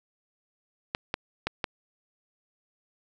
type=clicks; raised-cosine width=0.3 ms; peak=-11 dBFS; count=4; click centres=0.949 / 1.141 / 1.47 / 1.642 s; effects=none